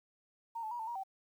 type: tone with pitch steps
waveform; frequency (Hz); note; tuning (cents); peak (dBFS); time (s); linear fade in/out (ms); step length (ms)
sine; 922 / 870 / 960 / 888 / 948 / 772; A#5 / A5 / B5 / A5 / A#5 / G5; -19 / -20 / -49 / +16 / +29 / -27; -37; 0.55-1.036; 10; 81
effects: 11-bit